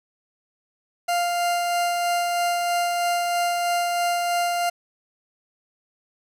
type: tone with tremolo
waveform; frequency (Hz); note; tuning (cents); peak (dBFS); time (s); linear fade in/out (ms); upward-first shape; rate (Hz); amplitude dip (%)
40% pulse; 698.5; F5; 0; -19; 1.08-4.7; 10; sine; 3.1; 25
effects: resampled to 32000 Hz + 8-bit